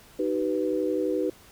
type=chord; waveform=sine; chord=Eb augmented; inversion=none; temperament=equal with one note detuned; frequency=311.1 / 382.8 / 493.9 Hz; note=Eb4 / G4 / B4; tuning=0 / -41 / 0 cents; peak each=-28 dBFS; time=0.19-1.3 s; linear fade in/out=5 ms; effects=pink hiss -53 dBFS RMS until 1.51 s